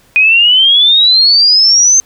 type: exponential sweep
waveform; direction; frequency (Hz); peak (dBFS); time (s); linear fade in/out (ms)
sine; up; 2472 to 6330; -4; 0.16-2; 0
effects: pink hiss -48 dBFS RMS until 2.05 s